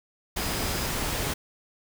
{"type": "tone in noise", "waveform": "sine", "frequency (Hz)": 4978, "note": "D#8", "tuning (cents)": 0, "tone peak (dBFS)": -40, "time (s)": [0.38, 0.87], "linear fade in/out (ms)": 10, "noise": "pink", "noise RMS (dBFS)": -29, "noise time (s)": [0.36, 1.34], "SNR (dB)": -14, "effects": []}